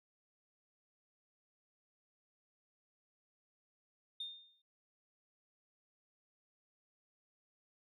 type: tone with exponential decay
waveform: sine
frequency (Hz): 3641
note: A#7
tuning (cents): -41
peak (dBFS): -37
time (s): 4.2-4.62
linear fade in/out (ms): 5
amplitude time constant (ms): 91
effects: tanh soft clip ceiling -35 dBFS